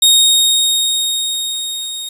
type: tone with level ramp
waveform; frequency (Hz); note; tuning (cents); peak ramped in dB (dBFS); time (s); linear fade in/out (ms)
sawtooth; 3729; A#7; 0; -3 to -20; 0.02-2.09; 5
effects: resampled to 32000 Hz + 7-bit